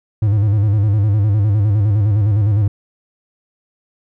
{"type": "tone with vibrato", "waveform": "triangle", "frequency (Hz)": 103.83, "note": "G#2", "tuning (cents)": 0, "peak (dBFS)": -9, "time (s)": [0.22, 2.68], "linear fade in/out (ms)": 5, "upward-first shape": "square", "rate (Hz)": 9.8, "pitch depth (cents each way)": 74, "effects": []}